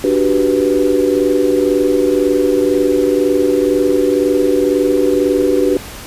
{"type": "chord", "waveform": "sine", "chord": "G major seventh", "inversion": "second", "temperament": "equal", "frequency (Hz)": [293.7, 370, 392, 493.9], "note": ["D4", "F#4", "G4", "B4"], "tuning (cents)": [0, 0, 0, 0], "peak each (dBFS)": -16, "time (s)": [0.04, 5.77], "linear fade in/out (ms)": 2, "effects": ["pink hiss -31 dBFS RMS until 6.06 s", "resampled to 32000 Hz"]}